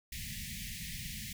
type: band-stop noise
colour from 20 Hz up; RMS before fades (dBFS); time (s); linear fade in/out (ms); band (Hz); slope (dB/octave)
pink; -42; 0.12-1.33; 5; 230 to 1800; 96
effects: none